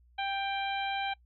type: harmonic tone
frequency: 788 Hz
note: G5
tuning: 9 cents sharp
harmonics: 1 / 2 / 3 / 4 / 5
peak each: -32 / -39 / -38 / -40 / -44 dBFS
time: 0.18-1.14 s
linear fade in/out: 10 ms
effects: noise-tail reverb RT60 0.1 s tail -25 dB re dry + added 60 Hz sine -59 dBFS peak until 1.25 s